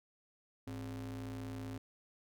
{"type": "ring-modulated tone", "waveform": "square", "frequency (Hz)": 77.78, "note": "D#2", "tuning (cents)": 0, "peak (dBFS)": -39, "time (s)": [0.67, 1.78], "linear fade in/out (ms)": 5, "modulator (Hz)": 186, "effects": []}